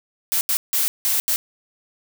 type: noise bursts at uneven times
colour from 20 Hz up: blue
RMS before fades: -20 dBFS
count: 5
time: 0.32-0.41 / 0.49-0.57 / 0.73-0.88 / 1.05-1.2 / 1.28-1.36 s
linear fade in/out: 0 ms
effects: none